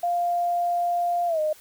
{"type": "tone with pitch glide", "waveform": "sine", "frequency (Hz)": [698.5, 615.1], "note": ["F5", "D#5"], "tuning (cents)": [0, -20], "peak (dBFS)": -21, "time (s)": [0.03, 1.53], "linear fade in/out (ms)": 5, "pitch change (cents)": -220, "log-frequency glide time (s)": [1.27, 1.4], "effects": ["white hiss -51 dBFS RMS until 1.6 s"]}